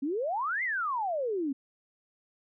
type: exponential two-way sweep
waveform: sine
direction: up then down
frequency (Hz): 259.8 to 2128 to 259.8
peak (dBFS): -28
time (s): 0.02-1.53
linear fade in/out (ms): 10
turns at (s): 0.63
effects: none